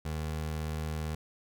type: tone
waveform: 25% pulse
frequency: 77.78 Hz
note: D#2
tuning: in tune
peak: -29 dBFS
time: 0.05-1.15 s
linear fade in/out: 5 ms
effects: none